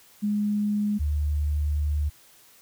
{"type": "tone pair in turn", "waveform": "sine", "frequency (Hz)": [207.7, 74.11], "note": ["G#3", "D2"], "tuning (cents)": [0, 16], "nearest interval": "octave + tritone", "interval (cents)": 1784, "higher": "first", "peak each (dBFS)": -22, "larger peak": "neither", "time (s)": [[0.22, 0.99], [0.99, 2.1]], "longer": "second", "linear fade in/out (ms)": 20, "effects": ["white hiss -55 dBFS RMS until 2.61 s"]}